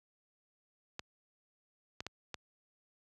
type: clicks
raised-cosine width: 0.2 ms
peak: -22 dBFS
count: 4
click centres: 0.994 / 2.005 / 2.066 / 2.343 s
effects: high-pass 60 Hz 12 dB/octave